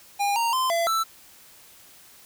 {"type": "tone with pitch steps", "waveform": "square", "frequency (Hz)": [809, 927, 1035, 676, 1326], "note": ["G#5", "A#5", "C6", "E5", "E6"], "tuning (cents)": [-46, -10, -19, 43, 10], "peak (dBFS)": -22, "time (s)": [0.19, 1.04], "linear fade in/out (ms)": 20, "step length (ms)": 170, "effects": ["white hiss -51 dBFS RMS until 2.25 s"]}